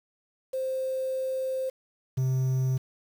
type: tone pair in turn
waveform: sine / triangle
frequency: 523.3 / 130.37 Hz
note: C5 / C3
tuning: 0 / -6 cents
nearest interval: 2 octaves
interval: 2406 cents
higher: first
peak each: -27 / -21 dBFS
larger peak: second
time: 0.53-1.7 / 2.17-2.78 s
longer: first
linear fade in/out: 10 ms
effects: 8-bit